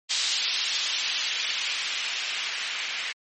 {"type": "noise with low-pass filter sweep", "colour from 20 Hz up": "violet", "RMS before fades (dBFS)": -29, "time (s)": [0.09, 3.13], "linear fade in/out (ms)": 20, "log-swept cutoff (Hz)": [3900, 2300], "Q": 1.5, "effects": ["MP3 32 kbps"]}